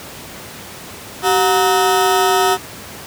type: ring-modulated tone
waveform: 25% pulse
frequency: 554.4 Hz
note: C#5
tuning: in tune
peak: -5 dBFS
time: 1.22-2.58 s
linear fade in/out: 50 ms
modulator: 172 Hz
effects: pink hiss -33 dBFS RMS until 3.06 s + high-pass 100 Hz 12 dB/octave